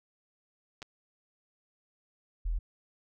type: clicks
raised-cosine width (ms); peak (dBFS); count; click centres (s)
0.2; -26; 2; 0.82 / 0.827
type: tone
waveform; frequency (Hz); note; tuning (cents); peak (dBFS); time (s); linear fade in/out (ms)
sine; 41.35; E1; +6; -28; 2.45-2.59; 10
effects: none